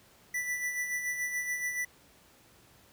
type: tone with tremolo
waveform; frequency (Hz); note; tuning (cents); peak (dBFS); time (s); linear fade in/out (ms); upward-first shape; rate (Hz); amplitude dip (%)
square; 1975; B6; 0; -30; 0.34-1.85; 5; sine; 7; 50
effects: pink hiss -60 dBFS RMS until 2.92 s + high-pass 60 Hz 12 dB/octave